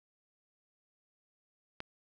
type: click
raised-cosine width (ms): 0.3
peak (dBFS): -23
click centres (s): 1.804
effects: none